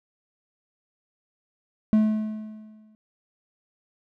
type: tone with exponential decay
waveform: triangle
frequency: 215.7 Hz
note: A3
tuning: 34 cents flat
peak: -12 dBFS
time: 1.93-2.95 s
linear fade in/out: 0 ms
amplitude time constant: 220 ms
effects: none